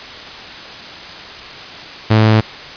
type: tone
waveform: sawtooth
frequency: 109.3 Hz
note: A2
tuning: 11 cents flat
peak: -4 dBFS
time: 2.1-2.41 s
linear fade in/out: 10 ms
effects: white hiss -31 dBFS RMS until 2.76 s + resampled to 11025 Hz